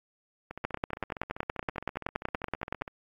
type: two click trains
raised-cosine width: 0.5 ms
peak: -14 / -24 dBFS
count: 24 / 37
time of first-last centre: 0.65-2.82 / 0.51-2.878 s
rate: 10.6 / 15.2 Hz
effects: AAC 64 kbps